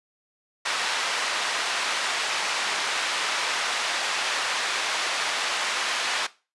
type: band-pass noise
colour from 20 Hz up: pink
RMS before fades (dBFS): -27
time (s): 0.65-6.27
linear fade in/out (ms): 10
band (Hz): 1000 to 5300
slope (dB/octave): 12
effects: noise-tail reverb RT60 0.3 s tail -18 dB re dry + resampled to 24000 Hz